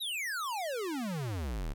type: exponential sweep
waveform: square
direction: down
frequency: 3981 to 32.7 Hz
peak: -34 dBFS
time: 0-1.74 s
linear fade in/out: 20 ms
effects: none